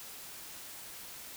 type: silence
effects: white hiss -47 dBFS RMS until 1.36 s